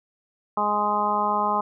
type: harmonic tone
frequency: 208.1 Hz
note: G#3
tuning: 4 cents sharp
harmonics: 1 / 2 / 3 / 4 / 5 / 6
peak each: -32 / -33 / -31 / -25 / -24 / -28 dBFS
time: 0.57-1.61 s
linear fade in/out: 5 ms
effects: none